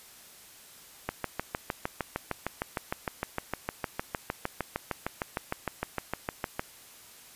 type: click train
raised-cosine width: 0.5 ms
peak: -14 dBFS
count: 37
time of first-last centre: 1.09-6.595 s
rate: 6.54 Hz
effects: white hiss -52 dBFS RMS until 7.35 s + resampled to 32000 Hz